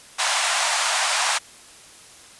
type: band-pass noise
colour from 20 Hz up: pink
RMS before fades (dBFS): -22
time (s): 0.18-1.39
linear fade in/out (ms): 20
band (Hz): 680 to 10000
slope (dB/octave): 48
effects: white hiss -46 dBFS RMS until 2.39 s + resampled to 24000 Hz